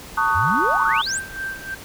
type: chord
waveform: sine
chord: D# half-diminished seventh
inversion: second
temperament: just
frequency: 896 / 1120.1 / 1244.5 / 1493.4 Hz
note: A5 / C#6 / D#6 / F#6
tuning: +31 / +18 / 0 / +16 cents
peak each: -22 dBFS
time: 0.17-1.02 s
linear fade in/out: 10 ms
type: exponential sweep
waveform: sine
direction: up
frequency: 73.42 to 9260 Hz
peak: -23 dBFS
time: 0.34-1.2 s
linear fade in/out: 20 ms
type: tone with tremolo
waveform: sine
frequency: 1568 Hz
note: G6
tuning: in tune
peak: -24 dBFS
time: 1.06-1.75 s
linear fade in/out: 10 ms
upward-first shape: sine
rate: 3.2 Hz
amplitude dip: 80%
effects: pink hiss -39 dBFS RMS until 1.84 s